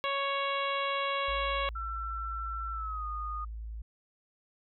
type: harmonic tone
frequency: 555 Hz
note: C#5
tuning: 2 cents sharp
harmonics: 1 / 2 / 3 / 4 / 5 / 6 / 7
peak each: -35 / -32 / -41 / -38 / -39 / -40 / -45 dBFS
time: 0.04-1.69 s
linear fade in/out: 0 ms
type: tone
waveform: sine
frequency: 55 Hz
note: A1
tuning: in tune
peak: -37 dBFS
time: 1.28-3.82 s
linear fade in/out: 5 ms
type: tone with pitch glide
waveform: sine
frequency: 1343 to 1231.5 Hz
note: E6 to D#6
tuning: +32 to -18 cents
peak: -35 dBFS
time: 1.75-3.45 s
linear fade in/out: 10 ms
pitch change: -150 cents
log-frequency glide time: 2.72-3.06 s
effects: none